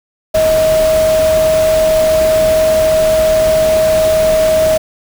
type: tone in noise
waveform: sine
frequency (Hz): 632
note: D#5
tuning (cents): +27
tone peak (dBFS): -8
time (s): 0.34-4.78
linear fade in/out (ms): 10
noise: pink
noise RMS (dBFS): -21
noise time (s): 0.34-4.78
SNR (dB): +10
effects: none